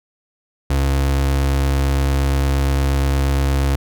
35% pulse tone, 68.6 Hz, C#2, 17 cents flat, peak -13 dBFS, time 0.7-3.76 s, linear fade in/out 5 ms, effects none

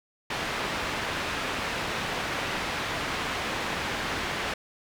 white low-pass noise, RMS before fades -31 dBFS, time 0.3-4.54 s, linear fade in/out 5 ms, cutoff 2400 Hz, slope 12 dB/octave, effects none

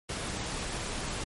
pink noise, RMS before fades -35 dBFS, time 0.09-1.24 s, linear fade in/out 5 ms, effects MP3 48 kbps

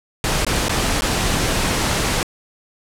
pink noise with dropouts, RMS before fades -19 dBFS, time 0.24-2.23 s, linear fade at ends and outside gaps 1 ms, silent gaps 0.448-0.466 / 0.684-0.694 / 1.009-1.02 s, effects low-pass 10000 Hz 12 dB/octave

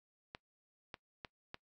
clicks, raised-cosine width 0.3 ms, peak -28 dBFS, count 4, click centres 0.349 / 0.942 / 1.248 / 1.544 s, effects noise-tail reverb RT60 0.1 s tail -22 dB re dry

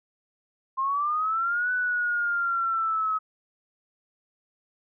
sine linear two-way sweep, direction up then down, 1051 to 1496 to 1275 Hz, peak -23 dBFS, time 0.77-3.19 s, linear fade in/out 20 ms, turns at 1.72 s, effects none

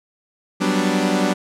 sawtooth chord, G major seventh, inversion third, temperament equal, 185 / 196 / 246.9 / 293.7 Hz, F#3 / G3 / B3 / D4, 0 / 0 / 0 / 0 cents, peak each -18 / -18 / -20 / -18 dBFS, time 0.6-1.34 s, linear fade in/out 20 ms, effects low-pass 9000 Hz 12 dB/octave

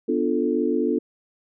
sine chord, B half-diminished seventh, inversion none, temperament equal, 246.9 / 293.7 / 349.2 / 440 Hz, B3 / D4 / F4 / A4, 0 / 0 / 0 / 0 cents, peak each -25 dBFS, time 0.08-0.99 s, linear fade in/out 10 ms, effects none

